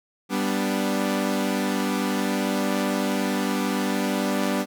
sawtooth chord, G major, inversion none, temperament equal, 196 / 246.9 / 293.7 Hz, G3 / B3 / D4, 0 / 0 / 0 cents, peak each -22 / -23 / -24 dBFS, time 0.29-4.66 s, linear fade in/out 50 ms, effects none

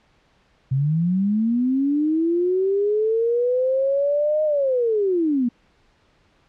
sine linear two-way sweep, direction up then down, 128 to 620 to 230.2 Hz, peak -17 dBFS, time 0.71-5.49 s, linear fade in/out 10 ms, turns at 4.44 s, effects pink hiss -60 dBFS RMS until 6.48 s + low-pass 4000 Hz 12 dB/octave

